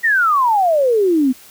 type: exponential sweep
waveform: sine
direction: down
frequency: 1918 to 246.9 Hz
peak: -11 dBFS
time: 0.03-1.33 s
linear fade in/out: 20 ms
effects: white hiss -43 dBFS RMS until 1.5 s